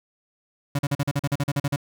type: tone bursts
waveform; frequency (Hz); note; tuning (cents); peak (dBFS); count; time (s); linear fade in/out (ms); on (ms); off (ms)
35% pulse; 142; C#3; +42; -19; 13; 0.75-1.761; 5; 39; 42
effects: none